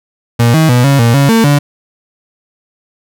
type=tone with pitch steps; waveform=35% pulse; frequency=118 / 159.1 / 123.1 / 139.2 / 117.1 / 139.8 / 226.1 / 144.4 Hz; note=A#2 / D#3 / B2 / C#3 / A#2 / C#3 / A3 / D3; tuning=+22 / +39 / -5 / +8 / +8 / +15 / +47 / -29 cents; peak=-4 dBFS; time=0.39-1.59 s; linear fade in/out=10 ms; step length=150 ms; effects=none